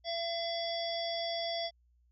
harmonic tone, 676 Hz, E5, 43 cents sharp, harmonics 1 / 3 / 5 / 7 / 8, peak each -35 / -45 / -39 / -42 / -44 dBFS, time 0.04-1.71 s, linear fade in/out 50 ms, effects added 60 Hz sine -65 dBFS peak until 2.11 s

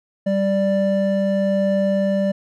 triangle tone pair together, 195.66 / 588 Hz, G3 / D5, -3 / +2 cents, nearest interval octave + perfect fifth, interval 1905 cents, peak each -17 dBFS, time 0.26-2.32 s, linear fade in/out 10 ms, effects none

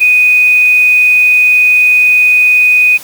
sine tone, 2489 Hz, D#7, in tune, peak -4 dBFS, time 0-2.98 s, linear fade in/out 20 ms, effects white hiss -31 dBFS RMS until 3.03 s

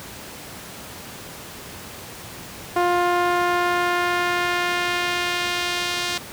sawtooth tone with band-pass filter sweep, 352.8 Hz, F4, 18 cents sharp, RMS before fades -22 dBFS, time 2.76-6.18 s, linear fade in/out 5 ms, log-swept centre 840 to 4000 Hz, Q 0.98, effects pink hiss -37 dBFS RMS until 6.32 s + high-pass 80 Hz 12 dB/octave

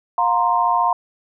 sine chord, F suspended fourth, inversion none, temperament equal with one note detuned, 711.5 / 932.3 / 1046.5 Hz, F5 / Bb5 / C6, +32 / 0 / 0 cents, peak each -20 / -18 / -19 dBFS, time 0.18-0.93 s, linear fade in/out 2 ms, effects none

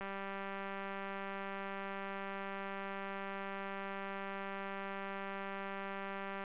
click train, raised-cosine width 0.5 ms, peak -28 dBFS, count 1261, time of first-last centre 0.01-6.439 s, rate 196 Hz, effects resampled to 8000 Hz + 9-bit

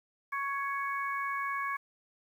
harmonic tone, 556 Hz, C#5, 5 cents sharp, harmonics 2 / 3 / 4, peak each -33 / -37 / -39 dBFS, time 0.32-1.77 s, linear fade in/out 10 ms, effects 10-bit

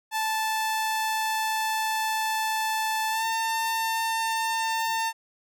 sawtooth tone with pitch glide, 877 to 900.6 Hz, A5 to A5, -6 to +40 cents, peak -21 dBFS, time 0.11-5.13 s, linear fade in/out 50 ms, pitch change +46 cents, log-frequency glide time 3.1-3.25 s, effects none

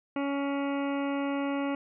harmonic tone with a mistuned harmonic, 280 Hz, C#4, 18 cents sharp, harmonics 1 / 2 / 3 / 4 / 5 / 7 / 8 / 9 / 10, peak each -29 / -35 / -39 / -41 / -43 / -46 / -47 / -48 / -49 dBFS, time 0.16-1.75 s, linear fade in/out 2 ms, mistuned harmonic 10, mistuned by +15 cents, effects none

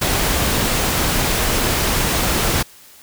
pink noise, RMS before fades -18 dBFS, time 0.01-2.63 s, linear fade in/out 10 ms, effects white hiss -45 dBFS RMS until 3.02 s

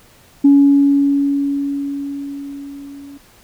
sine tone with level ramp, 281.1 Hz, C#4, 24 cents sharp, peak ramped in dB -4 to -33 dBFS, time 0.44-3.18 s, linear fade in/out 10 ms, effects tanh soft clip ceiling -1 dBFS + pink hiss -48 dBFS RMS until 3.43 s

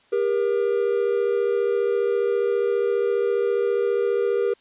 triangle tone pair together, 400 / 474.8 Hz, G4 / A#4, +35 / +32 cents, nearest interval minor third, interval 297 cents, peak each -20 dBFS, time 0.12-4.54 s, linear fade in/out 10 ms, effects white hiss -58 dBFS RMS until 4.6 s + resampled to 8000 Hz

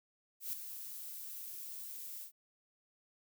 violet noise with ADSR envelope, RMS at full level -37 dBFS, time 0.4-2.32 s, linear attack 130 ms, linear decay 4 ms, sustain -9 dB, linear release 100 ms, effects none

